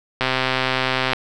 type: click train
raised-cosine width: 0.3 ms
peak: -3 dBFS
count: 121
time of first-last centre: 0.21-1.133 s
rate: 130 Hz
effects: none